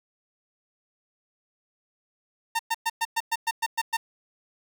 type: tone bursts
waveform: sawtooth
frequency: 911 Hz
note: A#5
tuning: 40 cents flat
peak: -19 dBFS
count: 10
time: 2.55-3.97 s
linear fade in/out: 10 ms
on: 43 ms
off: 110 ms
effects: 8-bit